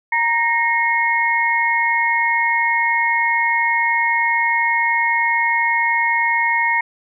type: tone cluster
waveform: sine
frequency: 933 / 1858 / 2167 Hz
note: A#5 / A#6 / C#7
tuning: +1 / -6 / -40 cents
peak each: -19 dBFS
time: 0.12-6.81 s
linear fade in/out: 5 ms
effects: none